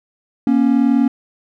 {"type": "tone pair together", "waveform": "triangle", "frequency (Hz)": [237.3, 277.5], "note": ["A#3", "C#4"], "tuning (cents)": [31, 2], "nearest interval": "minor third", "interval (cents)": 271, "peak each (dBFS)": -12, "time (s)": [0.47, 1.08], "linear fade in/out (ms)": 2, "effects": []}